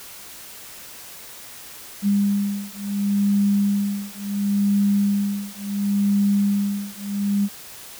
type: beating tone pair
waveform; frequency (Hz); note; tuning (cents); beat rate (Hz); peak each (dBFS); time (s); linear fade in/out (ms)
sine; 201.2 / 201.91; G3 / G#3; +45 / -49; 0.71; -21; 2.02-7.49; 50
effects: white hiss -40 dBFS RMS until 7.99 s